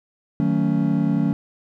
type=chord; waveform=triangle; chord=D# half-diminished seventh; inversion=none; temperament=just; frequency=155.56 / 186.68 / 224 / 280 Hz; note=D#3 / F#3 / A3 / C#4; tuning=0 / +16 / +31 / +18 cents; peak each=-21 dBFS; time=0.4-1.33 s; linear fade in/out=0 ms; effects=none